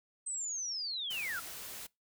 sine linear sweep, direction down, 8280 to 1300 Hz, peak -35 dBFS, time 0.26-1.4 s, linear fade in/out 10 ms
white noise, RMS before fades -45 dBFS, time 1.1-1.87 s, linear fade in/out 10 ms
effects noise-tail reverb RT60 0.2 s tail -23 dB re dry

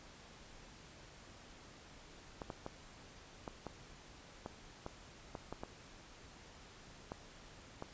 clicks, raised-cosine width 1 ms, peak -28 dBFS, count 12, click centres 2.418 / 2.502 / 2.664 / 3.478 / 3.667 / 4.461 / 4.864 / 5.352 / 5.526 / 5.635 / 7.119 / 7.824 s, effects pink hiss -57 dBFS RMS until 7.93 s + resampled to 16000 Hz

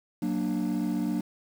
triangle chord, Gb augmented, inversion none, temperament equal with one note detuned, 185 / 233.1 / 296.6 Hz, Gb3 / Bb3 / D4, 0 / 0 / +17 cents, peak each -28 / -27 / -27 dBFS, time 0.22-1.21 s, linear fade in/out 5 ms, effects tanh soft clip ceiling -20 dBFS + 8-bit

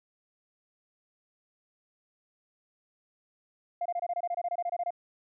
sine tone bursts, 698.5 Hz, F5, in tune, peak -27 dBFS, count 16, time 3.81-4.906 s, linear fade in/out 5 ms, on 46 ms, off 24 ms, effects tanh soft clip ceiling -24 dBFS

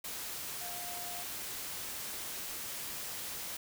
sine tone in noise, 707 Hz, F5, 21 cents sharp, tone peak -46 dBFS, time 0.61-1.23 s, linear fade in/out 5 ms, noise white, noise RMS -41 dBFS, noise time 0.04-3.57 s, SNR -8 dB, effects none

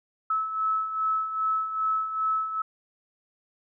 sine beating tone pair, 1298 / 1300.5 Hz, E6 / E6, -27 / -24 cents, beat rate 2.5 Hz, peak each -32 / -25 dBFS, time 0.3-2.62 s, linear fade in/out 5 ms, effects none

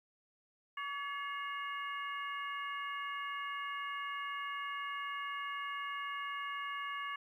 harmonic tone with a mistuned harmonic, 568 Hz, C#5, 42 cents sharp, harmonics 2 / 3 / 4 / 5, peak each -40 / -44 / -46 / -48 dBFS, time 0.77-7.16 s, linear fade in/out 5 ms, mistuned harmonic 4, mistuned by -82 cents, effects 12-bit

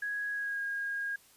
sine tone with pitch glide, 1661.2 to 1629.8 Hz, G#6 to G#6, 0 to -33 cents, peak -32 dBFS, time 0.02-1.16 s, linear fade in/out 5 ms, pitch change -33 cents, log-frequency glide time 0.32-0.62 s, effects white hiss -61 dBFS RMS until 1.36 s + resampled to 32000 Hz

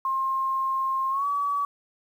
sine tone with pitch glide, 1064 to 1140.4 Hz, C6 to C#6, +29 to +49 cents, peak -23 dBFS, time 0.05-1.65 s, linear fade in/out 2 ms, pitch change +120 cents, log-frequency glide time 1.1-1.26 s, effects 9-bit

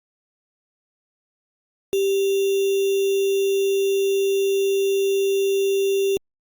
sine tone with sample-and-hold, 392 Hz, G4, in tune, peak -17 dBFS, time 1.93-6.17 s, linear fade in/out 0 ms, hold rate 3150 Hz, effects Opus 48 kbps

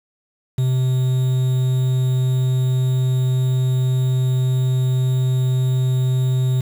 triangle tone with quantisation, 128.7 Hz, C3, 28 cents flat, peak -13 dBFS, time 0.58-6.61 s, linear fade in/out 5 ms, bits 6, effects none

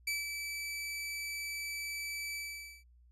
sawtooth tone with ADSR envelope, 2309 Hz, D7, 30 cents flat, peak -28 dBFS, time 0.07-2.84 s, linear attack 6 ms, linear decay 170 ms, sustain -6 dB, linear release 490 ms, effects added 60 Hz sine -59 dBFS peak until 3.11 s + resampled to 32000 Hz

